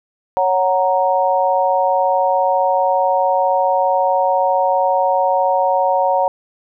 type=chord; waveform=sine; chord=F# major; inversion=second; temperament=equal; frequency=554.4 / 740 / 932.3 Hz; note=C#5 / F#5 / A#5; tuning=0 / 0 / 0 cents; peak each=-17 dBFS; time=0.37-6.28 s; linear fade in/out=0 ms; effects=none